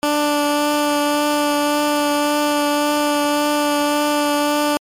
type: tone with vibrato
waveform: 15% pulse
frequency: 293.7 Hz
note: D4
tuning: in tune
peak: -9 dBFS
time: 0.03-4.77 s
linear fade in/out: 0 ms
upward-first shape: triangle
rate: 1.8 Hz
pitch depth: 13 cents each way
effects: MP3 64 kbps